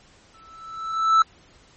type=tone with exponential growth; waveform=triangle; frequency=1318.5 Hz; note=E6; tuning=in tune; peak=-9 dBFS; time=0.34-1.22 s; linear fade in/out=2 ms; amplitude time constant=190 ms; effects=pink hiss -54 dBFS RMS until 1.76 s + MP3 32 kbps